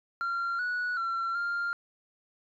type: tone with pitch steps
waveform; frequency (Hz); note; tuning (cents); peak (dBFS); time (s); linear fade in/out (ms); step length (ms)
sine; 1380 / 1469 / 1358 / 1397; F6 / F#6 / F6 / F6; -21 / -13 / -49 / 0; -26; 0.21-1.73; 0; 380
effects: tanh soft clip ceiling -27 dBFS